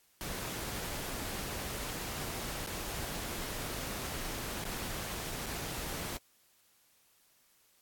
pink noise with dropouts, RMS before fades -39 dBFS, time 0.21-6.17 s, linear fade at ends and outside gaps 0 ms, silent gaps 2.664-2.672 / 4.639-4.652 / 5.46-5.465 s, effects white hiss -68 dBFS RMS until 7.81 s + AAC 64 kbps

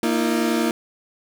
35% pulse chord, Bb suspended fourth, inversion none, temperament equal with one note detuned, 233.1 / 311.1 / 342 Hz, Bb3 / Eb4 / F4, 0 / 0 / -36 cents, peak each -20 / -23 / -22 dBFS, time 0.03-0.71 s, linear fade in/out 2 ms, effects none

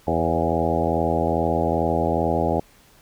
harmonic tone with a mistuned harmonic, 82.41 Hz, E2, in tune, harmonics 1 / 2 / 3 / 4 / 5 / 6 / 7 / 8 / 9 / 10, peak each -28 / -28 / -28 / -28 / -28 / -28 / -28 / -28 / -28 / -28 dBFS, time 0.07-2.6 s, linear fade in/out 5 ms, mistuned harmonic 7, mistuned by -35 cents, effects pink hiss -54 dBFS RMS until 3.01 s

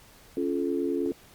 sine chord, Db augmented, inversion none, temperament just, 277.2 / 346.5 / 433.1 Hz, Db4 / F4 / A4, 0 / -14 / -27 cents, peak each -29 / -29 / -31 dBFS, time 0.37-1.12 s, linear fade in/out 2 ms, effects pink hiss -54 dBFS RMS until 1.34 s + Opus 48 kbps

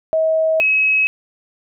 sine tone pair in turn, 639 / 2561 Hz, D#5 / D#7, +46 / +49 cents, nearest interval 2 octaves, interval 2403 cents, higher second, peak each -13 / -12 dBFS, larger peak second, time 0.13-0.6 / 0.6-1.07 s, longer neither, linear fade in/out 0 ms, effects none

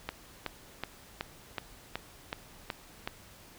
click train, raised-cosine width 0.3 ms, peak -17 dBFS, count 9, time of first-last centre 0.09-3.075 s, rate 2.68 Hz, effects pink hiss -54 dBFS RMS until 3.58 s

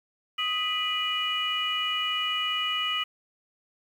sine tone cluster, 1256 / 1985 / 2433 / 2930 Hz, D#6 / B6 / D#7 / F#7, +16 / +8 / -39 / -18 cents, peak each -31 / -35 / -34 / -27 dBFS, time 0.38-3.04 s, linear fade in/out 10 ms, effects tanh soft clip ceiling -16 dBFS + 9-bit

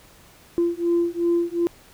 sine beating tone pair, 341.5 / 344.2 Hz, F4 / F4, -39 / -25 cents, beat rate 2.7 Hz, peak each -21 dBFS, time 0.58-1.67 s, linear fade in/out 0 ms, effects tanh soft clip ceiling -13 dBFS + pink hiss -51 dBFS RMS until 1.93 s

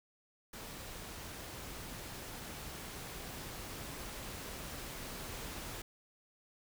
pink noise with level ramp, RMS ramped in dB -47 to -44 dBFS, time 0.53-5.82 s, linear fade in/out 5 ms, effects none

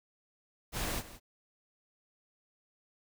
pink noise with echo, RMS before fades -35 dBFS, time 0.72-1.03 s, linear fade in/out 50 ms, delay 170 ms, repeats 1, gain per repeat -15 dB, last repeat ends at 1.2 s, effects none

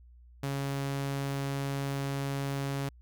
sawtooth tone, 138.59 Hz, C#3, in tune, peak -27 dBFS, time 0.43-2.89 s, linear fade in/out 5 ms, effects added 60 Hz sine -52 dBFS peak until 3.01 s

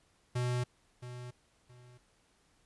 square tone with echo, 123.47 Hz, B2, in tune, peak -31 dBFS, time 0.35-0.64 s, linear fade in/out 10 ms, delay 670 ms, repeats 2, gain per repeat -12 dB, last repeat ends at 1.98 s, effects pink hiss -70 dBFS RMS until 2.65 s + resampled to 24000 Hz

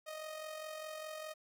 sawtooth tone with amplitude modulation, 622.3 Hz, D#5, in tune, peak -37 dBFS, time 0.06-1.34 s, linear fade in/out 20 ms, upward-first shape sine, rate 44.9 Hz, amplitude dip 50%, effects none

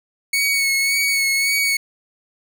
sawtooth tone with vibrato, 2217 Hz, C#7, in tune, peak -13 dBFS, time 0.33-1.77 s, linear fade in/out 5 ms, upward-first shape sine, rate 1.8 Hz, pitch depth 28 cents each way, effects none

